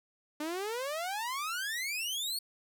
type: exponential sweep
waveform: sawtooth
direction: up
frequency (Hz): 293.7 to 4483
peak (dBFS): -30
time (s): 0.4-2.39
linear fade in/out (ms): 5
effects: none

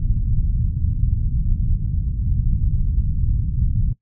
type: low-pass noise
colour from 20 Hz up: pink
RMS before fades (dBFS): -19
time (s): 0-3.93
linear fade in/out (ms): 5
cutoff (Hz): 140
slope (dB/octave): 24
effects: noise-tail reverb RT60 0.1 s tail -17 dB re dry

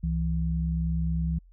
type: tone pair together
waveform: sine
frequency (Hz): 66.28 / 164.81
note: C2 / E3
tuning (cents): +23 / 0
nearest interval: octave + major third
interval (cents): 1577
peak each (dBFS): -27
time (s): 0.03-1.39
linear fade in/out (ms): 10
effects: added 43 Hz sine -51 dBFS peak until 1.52 s

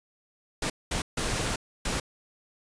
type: noise bursts at uneven times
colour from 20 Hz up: pink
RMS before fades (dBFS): -29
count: 4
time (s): 0.62-0.7 / 0.91-1.02 / 1.17-1.56 / 1.85-2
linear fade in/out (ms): 5
effects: resampled to 22050 Hz

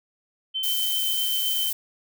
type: tone with tremolo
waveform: sine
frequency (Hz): 3086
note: G7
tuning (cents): -28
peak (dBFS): -24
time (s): 0.54-1.71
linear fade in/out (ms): 20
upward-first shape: triangle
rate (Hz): 7.7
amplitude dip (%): 30
type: noise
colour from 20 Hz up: violet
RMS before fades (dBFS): -27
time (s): 0.63-1.73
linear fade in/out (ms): 5
effects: none

